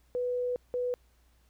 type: tone pair in turn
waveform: sine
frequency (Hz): 493.9 / 493.9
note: B4 / B4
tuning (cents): 0 / 0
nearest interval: unison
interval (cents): 0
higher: neither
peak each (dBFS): -28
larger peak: neither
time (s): 0.15-0.56 / 0.74-0.94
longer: first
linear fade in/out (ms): 0
effects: added 60 Hz sine -63 dBFS peak until 1.49 s + pink hiss -70 dBFS RMS until 1.49 s